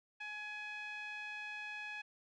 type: tone with low-pass filter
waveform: 5% pulse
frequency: 841 Hz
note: G#5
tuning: 22 cents sharp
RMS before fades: -45 dBFS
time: 0.2-2.02 s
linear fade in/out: 10 ms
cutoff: 2200 Hz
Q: 6.4
effects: none